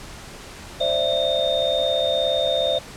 sine tone cluster, 525 / 587 / 664 / 3652 Hz, C5 / D5 / E5 / A#7, +6 / -1 / +12 / -36 cents, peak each -24 dBFS, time 0.8-2.79 s, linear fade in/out 10 ms, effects pink hiss -39 dBFS RMS until 2.96 s + low-pass 9000 Hz 12 dB/octave

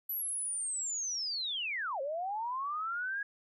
sine linear two-way sweep, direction down then up, 12000 to 523.3 to 1667 Hz, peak -33 dBFS, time 0.09-3.23 s, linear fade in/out 5 ms, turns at 2.01 s, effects none

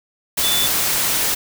sine tone in noise, 3492 Hz, A7, 14 cents flat, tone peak -19 dBFS, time 0.43-0.67 s, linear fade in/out 10 ms, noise white, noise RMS -19 dBFS, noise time 0.37-1.35 s, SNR -3 dB, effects none

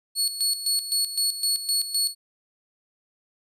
25% pulse tone with tremolo, 4385 Hz, C#8, 20 cents flat, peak -16 dBFS, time 0.15-2.15 s, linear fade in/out 50 ms, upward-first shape square, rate 3.9 Hz, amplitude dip 70%, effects none

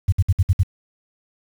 sine tone bursts, 92.3 Hz, F#2, 4 cents flat, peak -11 dBFS, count 6, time 0.08-0.634 s, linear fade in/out 10 ms, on 44 ms, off 58 ms, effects 7-bit

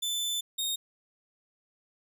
sawtooth tone pair in turn, 3520 / 3706 Hz, A7 / A#7, 0 / -11 cents, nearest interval minor second, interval 89 cents, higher second, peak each -26 dBFS, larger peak neither, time 0.02-0.41 / 0.58-0.76 s, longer first, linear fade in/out 10 ms, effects none

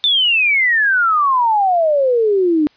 sine exponential sweep, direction down, 3603 to 292.6 Hz, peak -11 dBFS, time 0.04-2.67 s, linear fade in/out 0 ms, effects white hiss -53 dBFS RMS until 2.76 s + resampled to 11025 Hz

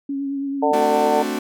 sine tone with vibrato, 277.2 Hz, C#4, in tune, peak -22 dBFS, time 0.09-0.72 s, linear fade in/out 5 ms, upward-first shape triangle, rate 9.2 Hz, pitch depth 29 cents each way
harmonic tone, 149.3 Hz, D3, 29 cents sharp, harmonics 3 / 4 / 5 / 6, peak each -21 / -21 / -21 / -21 dBFS, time 0.62-1.23 s, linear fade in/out 10 ms
40% pulse chord, D dominant seventh, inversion second, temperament equal, 220 / 261.6 / 293.7 / 370 Hz, A3 / C4 / D4 / F#4, 0 / 0 / 0 / 0 cents, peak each -27 dBFS, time 0.73-1.39 s, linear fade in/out 5 ms
effects none

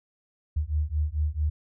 sine beating tone pair, 73.7 / 78.2 Hz, D2 / D#2, +7 / +9 cents, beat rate 4.5 Hz, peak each -27 dBFS, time 0.56-1.5 s, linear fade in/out 10 ms, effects none

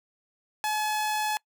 sawtooth tone, 853 Hz, G#5, 46 cents sharp, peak -22 dBFS, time 0.64-1.37 s, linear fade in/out 0 ms, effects noise-tail reverb RT60 0.1 s tail -25 dB re dry

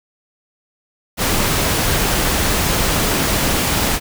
pink noise, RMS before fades -17 dBFS, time 1.17-4 s, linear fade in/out 50 ms, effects none

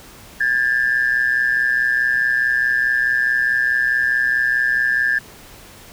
sine tone pair together, 1626.3 / 1751 Hz, G#6 / A6, -37 / -9 cents, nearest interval minor second, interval 128 cents, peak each -17 dBFS, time 0.4-5.19 s, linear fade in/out 10 ms, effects tanh soft clip ceiling -8 dBFS + pink hiss -42 dBFS RMS until 5.92 s

